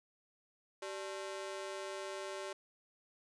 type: ring-modulated tone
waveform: sawtooth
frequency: 486.6 Hz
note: B4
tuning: 26 cents flat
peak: -34 dBFS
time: 0.82-2.53 s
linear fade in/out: 5 ms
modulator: 102 Hz
effects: resampled to 22050 Hz